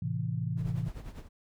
sine chord, A minor, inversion none, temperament just, 110 / 132 / 165 Hz, A2 / C3 / E3, 0 / +16 / +2 cents, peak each -34 dBFS, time 0.02-0.89 s, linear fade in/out 5 ms
brown noise with tremolo, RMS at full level -40 dBFS, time 0.56-1.29 s, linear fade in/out 50 ms, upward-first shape sine, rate 10 Hz, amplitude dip 70%
effects none

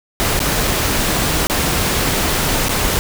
pink noise with dropouts, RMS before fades -17 dBFS, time 0.2-2.99 s, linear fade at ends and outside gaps 0 ms, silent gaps 0.392-0.402 / 0.674-0.677 / 1.47-1.498 / 2.685-2.693 s, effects none

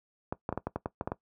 clicks, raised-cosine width 1 ms, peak -17 dBFS, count 10, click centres 0.325 / 0.491 / 0.526 / 0.576 / 0.67 / 0.76 / 0.859 / 1.011 / 1.075 / 1.119 s, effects noise-tail reverb RT60 0.1 s tail -18 dB re dry + high-pass 60 Hz 12 dB/octave

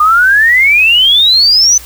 sine exponential sweep, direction up, 1200 to 6140 Hz, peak -4 dBFS, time 0-1.78 s, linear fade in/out 5 ms, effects added 60 Hz sine -34 dBFS peak until 1.85 s + white hiss -33 dBFS RMS until 1.85 s

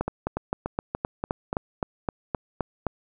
two click trains, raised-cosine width 1 ms, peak -11 / -13 dBFS, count 12 / 6, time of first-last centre 0.01-2.867 / 0.08-1.529 s, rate 3.85 / 3.45 Hz, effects none

